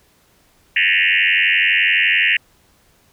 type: tone with frequency modulation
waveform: sine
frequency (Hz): 2318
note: D7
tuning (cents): -23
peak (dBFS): -12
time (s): 0.76-2.37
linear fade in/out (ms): 5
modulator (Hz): 91.8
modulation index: 6.2
effects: pink hiss -56 dBFS RMS until 3.12 s

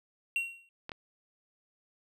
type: tone with exponential decay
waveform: triangle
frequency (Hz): 2741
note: F7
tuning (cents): -33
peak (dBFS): -24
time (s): 0.36-0.69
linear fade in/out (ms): 1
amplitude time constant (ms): 71
type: clicks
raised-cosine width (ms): 0.3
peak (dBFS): -23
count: 2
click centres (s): 0.894 / 0.918
effects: none

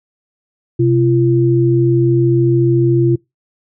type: tone pair together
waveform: sine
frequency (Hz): 128.19 / 341.8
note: C3 / F4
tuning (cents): -35 / -37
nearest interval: octave + perfect fourth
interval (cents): 1698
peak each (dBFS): -12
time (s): 0.79-3.16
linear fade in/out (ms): 10
effects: noise-tail reverb RT60 0.2 s tail -25 dB re dry

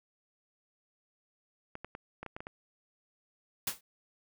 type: clicks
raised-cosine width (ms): 0.5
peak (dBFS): -26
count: 8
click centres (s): 1.754 / 1.846 / 1.951 / 2.23 / 2.263 / 2.365 / 2.405 / 2.469
type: noise with exponential decay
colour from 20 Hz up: white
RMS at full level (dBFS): -28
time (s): 3.67-3.81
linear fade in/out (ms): 5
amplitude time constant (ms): 29
effects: none

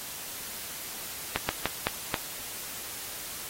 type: slowing click train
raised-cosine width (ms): 0.3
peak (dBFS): -9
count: 5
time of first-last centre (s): 1.36-2.142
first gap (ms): 130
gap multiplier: 1.28
effects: white hiss -39 dBFS RMS until 3.49 s + AAC 48 kbps

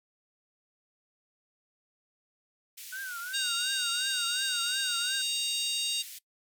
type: band-pass noise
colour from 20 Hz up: white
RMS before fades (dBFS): -45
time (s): 2.77-6.19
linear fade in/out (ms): 10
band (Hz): 2200 to 16000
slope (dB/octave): 24
type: tone with vibrato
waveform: sine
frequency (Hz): 1480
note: F#6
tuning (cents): 0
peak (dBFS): -36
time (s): 2.92-5.22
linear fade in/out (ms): 10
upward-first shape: triangle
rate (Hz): 2.8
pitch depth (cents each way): 150
type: harmonic tone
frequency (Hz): 932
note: A#5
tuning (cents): -1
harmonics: 3 / 4 / 5 / 6 / 7 / 8 / 9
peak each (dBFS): -35 / -31 / -36 / -45 / -42 / -45 / -37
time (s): 3.33-6.03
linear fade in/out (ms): 20
effects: noise-tail reverb RT60 0.1 s tail -21 dB re dry

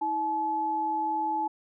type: tone pair together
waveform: sine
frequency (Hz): 321.8 / 859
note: E4 / A5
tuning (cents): -42 / -42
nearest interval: octave + perfect fourth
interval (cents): 1700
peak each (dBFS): -35 / -26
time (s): 0.01-1.48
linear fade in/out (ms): 10
effects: none

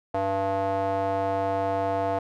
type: tone with band-pass filter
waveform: square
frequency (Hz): 97.5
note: G2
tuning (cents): -9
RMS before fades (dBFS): -26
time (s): 0.14-2.19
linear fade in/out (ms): 5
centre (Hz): 700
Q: 3.2
effects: none

